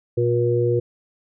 harmonic tone, 119.7 Hz, A#2, 46 cents sharp, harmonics 1 / 3 / 4, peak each -21 / -21 / -21 dBFS, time 0.17-0.8 s, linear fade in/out 10 ms, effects none

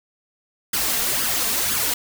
white noise with flanger, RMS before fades -22 dBFS, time 0.73-1.94 s, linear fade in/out 5 ms, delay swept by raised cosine 0.6 to 4.5 ms, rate 2 Hz, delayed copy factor +0.65, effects none

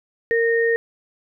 sine tone pair together, 461.8 / 1847 Hz, A#4 / A#6, -16 / -16 cents, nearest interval 2 octaves, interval 2400 cents, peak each -17 / -21 dBFS, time 0.31-0.76 s, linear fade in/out 0 ms, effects none

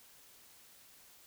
silence, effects white hiss -60 dBFS RMS until 1.26 s

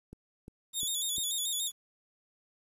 click train, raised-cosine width 3 ms, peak -33 dBFS, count 4, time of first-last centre 0.13-1.183 s, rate 2.85 Hz
15% pulse tone with vibrato, 3553 Hz, A7, 16 cents sharp, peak -24 dBFS, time 0.73-1.72 s, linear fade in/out 50 ms, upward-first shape square, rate 6.9 Hz, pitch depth 64 cents each way
effects resampled to 32000 Hz + 10-bit

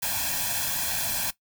white noise with comb filter, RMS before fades -28 dBFS, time 0.02-1.31 s, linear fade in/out 10 ms, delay 1.2 ms, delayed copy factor +0.85, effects noise-tail reverb RT60 0.1 s tail -17 dB re dry

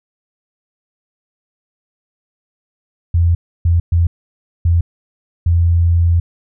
sine tone bursts at uneven times, 85.1 Hz, F2, 44 cents flat, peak -9 dBFS, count 5, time 3.14-3.35 / 3.65-3.8 / 3.92-4.07 / 4.65-4.81 / 5.46-6.2 s, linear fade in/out 5 ms, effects none

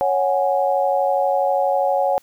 sine chord, C# suspended fourth, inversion none, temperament just, 554.4 / 739.2 / 831.5 Hz, C#5 / F#5 / G#5, 0 / -2 / +2 cents, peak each -19 / -20 / -22 dBFS, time 0.01-2.18 s, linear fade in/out 0 ms, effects white hiss -56 dBFS RMS until 2.22 s

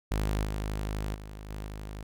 sawtooth tone with level steps, 51.91 Hz, G#1, in tune, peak -23 / -27 / -37 / -32 / -34 dBFS, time 0.11-2.03 s, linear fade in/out 5 ms, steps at 0.44 / 1.14 / 1.49 / 1.67 s, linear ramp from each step 10 ms, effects none

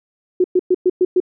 sine tone bursts, 364.8 Hz, F#4, 24 cents flat, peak -10 dBFS, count 6, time 0.4-1.202 s, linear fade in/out 5 ms, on 42 ms, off 110 ms, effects none

